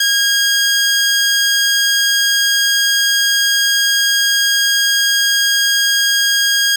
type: tone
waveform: 15% pulse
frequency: 1629 Hz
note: G#6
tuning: 34 cents flat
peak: -5 dBFS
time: 0-6.76 s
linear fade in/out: 5 ms
effects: none